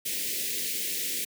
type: band-stop noise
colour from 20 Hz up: white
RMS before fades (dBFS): -31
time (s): 0.05-1.25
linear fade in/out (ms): 10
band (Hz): 520 to 1900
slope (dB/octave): 48
effects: high-pass 200 Hz 12 dB/octave